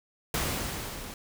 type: noise with level ramp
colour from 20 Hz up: pink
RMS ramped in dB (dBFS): -28 to -42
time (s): 0.34-1.14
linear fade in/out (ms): 2
effects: none